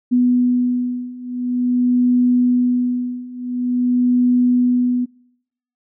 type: beating tone pair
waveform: sine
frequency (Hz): 246.9 / 247.37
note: B3 / B3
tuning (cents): 0 / +3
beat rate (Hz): 0.47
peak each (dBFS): -18 / -16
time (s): 0.11-5.06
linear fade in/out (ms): 20
effects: noise-tail reverb RT60 0.8 s tail -26 dB re dry